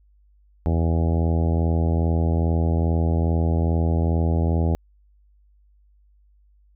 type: harmonic tone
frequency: 82.41 Hz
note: E2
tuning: in tune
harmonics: 1 / 2 / 3 / 4 / 5 / 6 / 7 / 8 / 9 / 10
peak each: -19 / -25 / -29 / -31 / -33 / -35 / -36 / -37 / -38 / -39 dBFS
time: 0.66-4.75 s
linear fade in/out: 0 ms
effects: added 50 Hz sine -54 dBFS peak until 6.75 s